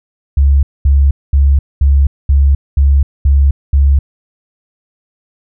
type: tone bursts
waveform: sine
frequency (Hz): 69.5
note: C#2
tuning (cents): +5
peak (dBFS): -5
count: 8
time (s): 0.37-3.99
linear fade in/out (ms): 5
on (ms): 260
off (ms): 220
effects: none